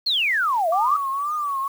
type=exponential two-way sweep; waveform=sine; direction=down then up; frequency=4435 to 631 to 1306 Hz; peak=-18 dBFS; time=0.06-0.97 s; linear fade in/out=10 ms; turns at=0.69 s
type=tone with vibrato; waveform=sine; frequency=1147 Hz; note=D6; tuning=41 cents flat; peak=-22 dBFS; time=0.72-1.68 s; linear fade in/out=5 ms; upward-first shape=triangle; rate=2 Hz; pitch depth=130 cents each way
effects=7-bit